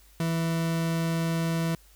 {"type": "tone", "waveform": "40% pulse", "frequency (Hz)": 164.81, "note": "E3", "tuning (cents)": 0, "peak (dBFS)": -24, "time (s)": [0.2, 1.75], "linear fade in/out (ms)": 2, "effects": ["added 50 Hz sine -55 dBFS peak until 1.95 s", "white hiss -59 dBFS RMS until 1.95 s"]}